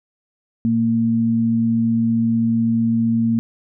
sine tone pair together, 116.59 / 228.9 Hz, A#2 / A#3, +1 / -31 cents, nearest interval octave, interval 1168 cents, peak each -24 / -15 dBFS, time 0.65-3.39 s, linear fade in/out 0 ms, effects none

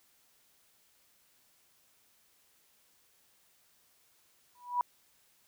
sine tone with exponential growth, 978 Hz, B5, 17 cents flat, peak -23 dBFS, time 4.55-4.81 s, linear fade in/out 1 ms, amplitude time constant 55 ms, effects white hiss -68 dBFS RMS until 5.47 s

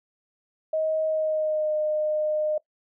sine tone with pitch glide, 630 to 611.4 Hz, D#5 to D#5, +21 to -30 cents, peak -22 dBFS, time 0.73-2.58 s, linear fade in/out 5 ms, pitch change -51 cents, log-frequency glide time 1.06-1.75 s, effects noise-tail reverb RT60 0.1 s tail -20 dB re dry

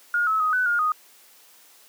sine tone with pitch steps, 1427 / 1295 / 1254 / 1500 / 1420 / 1243 Hz, F6 / E6 / D#6 / F#6 / F6 / D#6, +37 / -31 / +13 / +23 / +28 / -2 cents, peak -19 dBFS, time 0.14-0.92 s, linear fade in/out 2 ms, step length 130 ms, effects white hiss -53 dBFS RMS until 1.88 s + high-pass 300 Hz 12 dB/octave

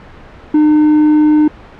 triangle tone, 303.4 Hz, D#4, 44 cents flat, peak -4 dBFS, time 0.54-1.48 s, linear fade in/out 5 ms, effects pink hiss -36 dBFS RMS until 1.79 s + low-pass 2000 Hz 12 dB/octave

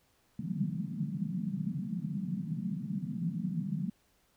white band-pass noise, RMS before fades -35 dBFS, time 0.39-3.9 s, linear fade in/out 5 ms, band 150 to 210 Hz, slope 48 dB/octave, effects pink hiss -70 dBFS RMS until 4.36 s

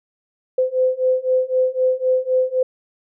sine beating tone pair, 511 / 514.9 Hz, C5 / C5, -41 / -28 cents, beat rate 3.9 Hz, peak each -19 / -18 dBFS, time 0.58-2.63 s, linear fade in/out 5 ms, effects none

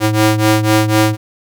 sawtooth ring-modulated tone, 216 Hz, A3, 32 cents flat, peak -3 dBFS, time 0-1.17 s, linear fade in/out 50 ms, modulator 106 Hz, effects none

